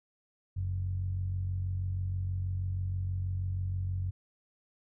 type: tone with low-pass filter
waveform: 15% pulse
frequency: 46.25 Hz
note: F#1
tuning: in tune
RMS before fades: -33 dBFS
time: 0.56-4.11 s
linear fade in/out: 10 ms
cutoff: 100 Hz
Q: 5.6
effects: none